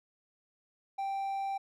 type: tone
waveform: triangle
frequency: 784 Hz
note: G5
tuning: in tune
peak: -30 dBFS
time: 0.98-1.58 s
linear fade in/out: 10 ms
effects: none